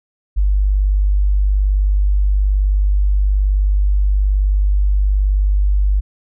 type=tone; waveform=sine; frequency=49.44 Hz; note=G1; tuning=15 cents sharp; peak=-11 dBFS; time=0.36-6.01 s; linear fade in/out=20 ms; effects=none